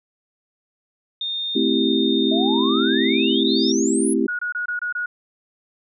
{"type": "tone", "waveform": "sine", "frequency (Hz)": 3651, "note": "A#7", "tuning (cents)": -37, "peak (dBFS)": -23, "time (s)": [1.21, 3.72], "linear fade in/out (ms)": 2}
{"type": "chord", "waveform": "sine", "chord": "A minor seventh", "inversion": "none", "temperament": "equal", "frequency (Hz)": [220, 261.6, 329.6, 392], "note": ["A3", "C4", "E4", "G4"], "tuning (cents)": [0, 0, 0, 0], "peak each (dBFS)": [-23, -21, -22, -23], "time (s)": [1.55, 4.27], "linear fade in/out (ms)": 10}
{"type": "exponential sweep", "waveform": "sine", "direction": "up", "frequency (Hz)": [622.3, 10910], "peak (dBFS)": -25, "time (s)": [2.31, 4.14], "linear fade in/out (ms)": 10}
{"type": "tone bursts", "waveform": "sine", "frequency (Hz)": 1452, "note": "F#6", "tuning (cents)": -33, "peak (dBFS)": -22, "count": 6, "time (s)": [4.28, 5.06], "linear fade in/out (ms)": 5, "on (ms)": 110, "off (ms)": 24}
{"effects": []}